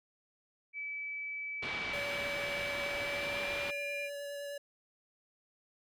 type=tone with pitch glide; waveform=sine; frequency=2300 to 2396 Hz; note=D7 to D7; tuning=-37 to +34 cents; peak=-37 dBFS; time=0.73-4.1 s; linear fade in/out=50 ms; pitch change=+71 cents; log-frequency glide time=2.97-3.69 s
type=low-pass noise; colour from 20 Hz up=white; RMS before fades=-41 dBFS; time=1.62-3.71 s; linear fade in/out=10 ms; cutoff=3500 Hz; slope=24 dB/octave
type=tone with vibrato; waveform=square; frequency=571 Hz; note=D5; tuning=49 cents flat; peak=-40 dBFS; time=1.93-4.58 s; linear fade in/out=5 ms; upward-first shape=sine; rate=9.7 Hz; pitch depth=10 cents each way
effects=none